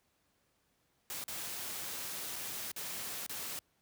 white noise with dropouts, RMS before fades -41 dBFS, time 1.1-3.59 s, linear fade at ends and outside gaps 0 ms, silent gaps 1.24-1.281 / 2.358-2.362 / 2.716-2.763 / 3.264-3.295 s, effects pink hiss -75 dBFS RMS until 3.81 s + high-pass 60 Hz 12 dB/octave

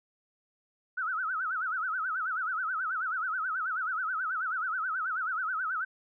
sine tone with vibrato, 1393 Hz, F6, 5 cents flat, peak -29 dBFS, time 0.97-5.85 s, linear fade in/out 10 ms, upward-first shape sine, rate 9.3 Hz, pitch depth 180 cents each way, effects none

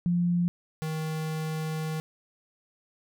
sine / square tone pair in turn, 174.61 / 157.37 Hz, F3 / D#3, 0 / +20 cents, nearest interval major second, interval 180 cents, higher first, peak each -22 / -30 dBFS, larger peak first, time 0.06-0.48 / 0.82-2 s, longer second, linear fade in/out 0 ms, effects none

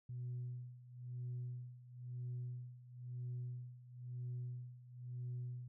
sine tone with tremolo, 123.47 Hz, B2, in tune, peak -39 dBFS, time 0.09-5.68 s, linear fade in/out 5 ms, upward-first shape sine, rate 1 Hz, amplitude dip 85%, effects tanh soft clip ceiling -38 dBFS

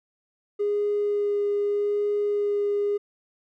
triangle tone with vibrato, 410.5 Hz, G#4, 20 cents flat, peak -18 dBFS, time 0.59-2.98 s, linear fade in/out 20 ms, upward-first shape sine, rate 0.82 Hz, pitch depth 9 cents each way, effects tanh soft clip ceiling -19 dBFS

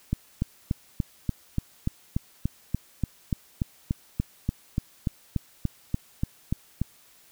click train, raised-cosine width 5 ms, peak -12 dBFS, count 24, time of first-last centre 0.13-6.816 s, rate 3.44 Hz, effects white hiss -57 dBFS RMS until 7.31 s

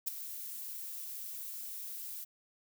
violet noise with ADSR envelope, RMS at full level -31 dBFS, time 0.06-2.25 s, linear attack 20 ms, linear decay 8 ms, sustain -12 dB, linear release 19 ms, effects none

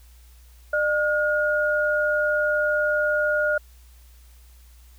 sine tone pair together, 602.1 / 1432 Hz, D5 / F6, +43 / +43 cents, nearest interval octave + minor third, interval 1500 cents, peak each -22 dBFS, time 0.73-3.58 s, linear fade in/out 5 ms, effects added 60 Hz sine -47 dBFS peak until 4.98 s + white hiss -58 dBFS RMS until 4.98 s

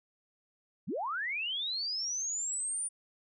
sine linear sweep, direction up, 116.54 to 9420 Hz, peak -32 dBFS, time 0.87-2.89 s, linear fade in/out 20 ms, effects none

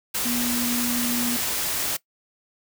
sine tone in noise, 241.2 Hz, B3, 41 cents flat, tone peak -25 dBFS, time 0.25-1.37 s, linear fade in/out 10 ms, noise white, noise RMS -26 dBFS, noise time 0.14-1.97 s, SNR -2 dB, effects noise-tail reverb RT60 0.1 s tail -20 dB re dry

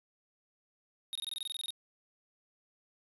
square tone bursts, 3729 Hz, A#7, in tune, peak -36 dBFS, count 13, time 1.13-1.705 s, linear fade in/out 0 ms, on 23 ms, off 23 ms, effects resampled to 32000 Hz

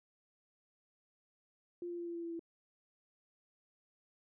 sine tone with pitch steps, 349.2 / 346.6 / 344 / 341.4 / 338.9 / 336.3 / 333.8 Hz, F4 / F4 / F4 / F4 / E4 / E4 / E4, 0 / -13 / -26 / -39 / +48 / +35 / +22 cents, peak -39 dBFS, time 1.82-2.394 s, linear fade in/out 2 ms, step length 82 ms, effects none

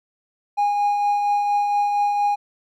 triangle tone with tremolo, 820 Hz, G#5, 22 cents flat, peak -13 dBFS, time 0.57-2.36 s, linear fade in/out 20 ms, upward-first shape triangle, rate 4.3 Hz, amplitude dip 40%, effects tanh soft clip ceiling -10 dBFS

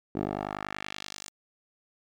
10% pulse tone with band-pass filter sweep, 50.4 Hz, G1, 49 cents sharp, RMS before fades -36 dBFS, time 0.15-1.3 s, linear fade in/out 5 ms, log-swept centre 360 to 8200 Hz, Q 1.3, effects none

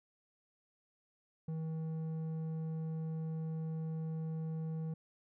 square tone with low-pass filter, 160 Hz, D#3, 49 cents sharp, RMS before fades -39 dBFS, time 1.48-4.94 s, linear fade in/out 5 ms, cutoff 440 Hz, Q 0.52, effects none

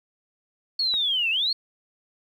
sine linear two-way sweep, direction down then up, 4400 to 2560 to 4400 Hz, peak -21 dBFS, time 0.79-1.53 s, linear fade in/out 5 ms, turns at 1.3 s
click, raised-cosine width 0.5 ms, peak -23 dBFS, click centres 0.94 s
effects 9-bit

